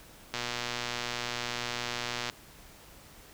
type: click train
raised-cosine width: 0.2 ms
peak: -15 dBFS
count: 236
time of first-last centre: 0.34-2.298 s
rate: 120 Hz
effects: pink hiss -53 dBFS RMS until 3.33 s